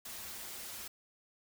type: noise with comb filter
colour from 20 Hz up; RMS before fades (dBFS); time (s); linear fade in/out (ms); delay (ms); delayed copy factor
white; -45; 0.05-0.88; 5; 6.8; -0.65
effects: none